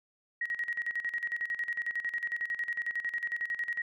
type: tone with tremolo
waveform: sine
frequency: 1896 Hz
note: A#6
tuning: 29 cents sharp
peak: -29 dBFS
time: 0.41-3.82 s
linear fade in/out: 5 ms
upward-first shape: square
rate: 11 Hz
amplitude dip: 75%
effects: none